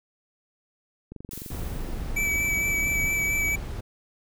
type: click train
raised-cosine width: 3 ms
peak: -26 dBFS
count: 51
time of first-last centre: 1.12-3.257 s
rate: 23.4 Hz
type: noise with exponential decay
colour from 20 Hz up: blue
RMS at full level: -38 dBFS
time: 1.31-2.88 s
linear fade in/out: 1 ms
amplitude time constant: 340 ms
type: noise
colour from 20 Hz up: brown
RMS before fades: -32 dBFS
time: 1.5-3.81 s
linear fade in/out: 10 ms
type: tone with vibrato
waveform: square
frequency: 2300 Hz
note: D7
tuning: 37 cents flat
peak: -24 dBFS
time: 2.16-3.56 s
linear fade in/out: 10 ms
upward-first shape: sine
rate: 4.4 Hz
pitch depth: 17 cents each way
effects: none